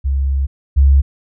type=tone pair in turn; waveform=sine; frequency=68.1 / 68.77 Hz; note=C#2 / C#2; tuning=-30 / -13 cents; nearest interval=unison; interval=17 cents; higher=second; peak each=-13 / -6 dBFS; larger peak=second; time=0.04-0.47 / 0.76-1.02 s; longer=first; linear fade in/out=20 ms; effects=none